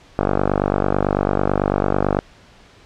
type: tone with low-pass filter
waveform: 5% pulse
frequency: 49.04 Hz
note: G1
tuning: 1 cent sharp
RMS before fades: -19 dBFS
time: 0.19-2.19 s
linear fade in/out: 0 ms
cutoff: 1000 Hz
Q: 3.6
effects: pink hiss -48 dBFS RMS until 2.85 s + low-pass 5000 Hz 12 dB/octave